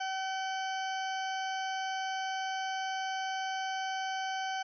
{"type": "harmonic tone with a mistuned harmonic", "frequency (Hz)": 763, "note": "G5", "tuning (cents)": -47, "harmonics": [1, 2, 3, 4, 6, 7, 8], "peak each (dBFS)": [-34, -39, -47, -43, -50, -53, -50], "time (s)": [0, 4.63], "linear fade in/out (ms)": 10, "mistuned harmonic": 8, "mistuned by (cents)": -18, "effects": []}